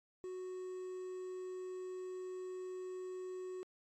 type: tone with quantisation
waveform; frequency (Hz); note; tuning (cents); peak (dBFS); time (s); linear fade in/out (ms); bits
triangle; 369.1; F#4; -4; -40; 0.24-3.63; 0; 10
effects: low-pass 7000 Hz 12 dB/octave + AAC 48 kbps